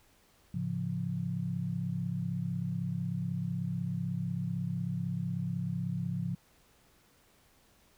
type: chord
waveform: sine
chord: A augmented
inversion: none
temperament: equal with one note detuned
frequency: 108.36 / 138.59 / 174.61 Hz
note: A2 / C#3 / E#3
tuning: -26 / 0 / 0 cents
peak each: -38 / -36 / -34 dBFS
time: 0.54-6.35 s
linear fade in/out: 5 ms
effects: pink hiss -65 dBFS RMS until 7.97 s